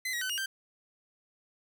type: tone with pitch steps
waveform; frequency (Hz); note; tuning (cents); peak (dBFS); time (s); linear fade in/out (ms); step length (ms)
sawtooth; 2038 / 1906 / 1517 / 2859 / 1567; C7 / A#6 / F#6 / F7 / G6; -46 / +38 / +43 / +40 / -1; -28; 0.05-0.46; 5; 82
effects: none